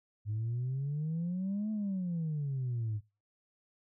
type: exponential two-way sweep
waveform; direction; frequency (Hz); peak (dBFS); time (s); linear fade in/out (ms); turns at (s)
sine; up then down; 103 to 218.1 to 103; -30; 0.25-3.01; 50; 1.71
effects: noise-tail reverb RT60 0.3 s tail -25 dB re dry + tanh soft clip ceiling -29 dBFS